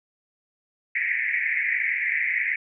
pink band-pass noise, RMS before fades -25 dBFS, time 0.95-2.56 s, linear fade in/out 5 ms, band 1800 to 2300 Hz, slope 96 dB/octave, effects none

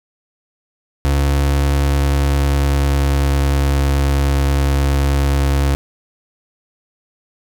35% pulse tone with pitch glide, 70.2 to 69.51 Hz, C#2 to C#2, +22 to +5 cents, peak -11 dBFS, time 1.05-5.75 s, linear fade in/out 0 ms, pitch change -17 cents, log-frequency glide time 2.21-3.88 s, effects none

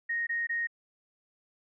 sine tone bursts, 1864.7 Hz, A#6, in tune, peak -28 dBFS, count 3, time 0.09-0.672 s, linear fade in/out 10 ms, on 180 ms, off 21 ms, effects none

